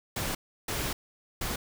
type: noise bursts at uneven times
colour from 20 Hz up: pink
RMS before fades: -32 dBFS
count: 3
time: 0.16-0.35 / 0.68-0.93 / 1.41-1.56 s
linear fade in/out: 5 ms
effects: none